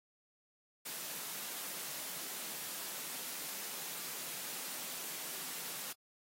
white high-pass noise, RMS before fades -43 dBFS, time 0.85-5.93 s, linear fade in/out 10 ms, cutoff 140 Hz, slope 96 dB/octave, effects AAC 48 kbps

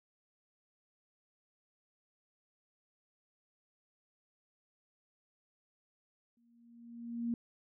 sine tone with exponential growth, 234.8 Hz, A#3, 13 cents sharp, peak -30 dBFS, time 6.37-7.34 s, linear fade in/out 2 ms, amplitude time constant 210 ms, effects none

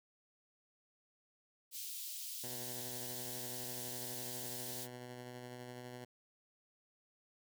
white high-pass noise, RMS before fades -45 dBFS, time 1.71-4.88 s, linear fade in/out 50 ms, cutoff 3100 Hz, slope 24 dB/octave
10% pulse tone with tremolo, 123.9 Hz, B2, 6 cents sharp, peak -38 dBFS, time 2.43-6.05 s, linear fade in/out 10 ms, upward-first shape sine, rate 12 Hz, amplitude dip 25%
effects none

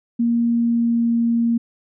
sine tone with pitch glide, 234.6 to 233 Hz, A#3 to A#3, +11 to -1 cents, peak -15 dBFS, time 0.19-1.58 s, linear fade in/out 10 ms, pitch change -12 cents, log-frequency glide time 0.47-1.13 s, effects none

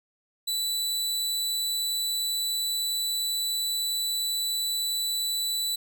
sawtooth tone, 3969 Hz, B7, 8 cents sharp, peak -23 dBFS, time 0.47-5.76 s, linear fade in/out 10 ms, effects none

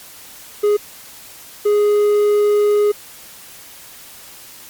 triangle tone bursts at uneven times, 415.3 Hz, G#4, in tune, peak -9 dBFS, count 2, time 0.63-0.77 / 1.65-2.92 s, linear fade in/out 10 ms, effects white hiss -39 dBFS RMS until 4.69 s + MP3 96 kbps

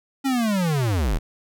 square linear sweep, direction down, 277.2 to 31.53 Hz, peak -20 dBFS, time 0.24-1.19 s, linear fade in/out 20 ms, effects none

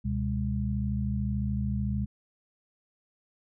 sine tone cluster, 71.1 / 124.6 / 202.9 Hz, C#2 / B2 / G#3, +45 / +16 / -40 cents, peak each -31 dBFS, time 0.04-2.06 s, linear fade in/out 20 ms, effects none

